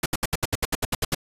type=noise bursts; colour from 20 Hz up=pink; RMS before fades=-23 dBFS; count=12; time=0.03-1.148 s; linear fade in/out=5 ms; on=29 ms; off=70 ms; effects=resampled to 32000 Hz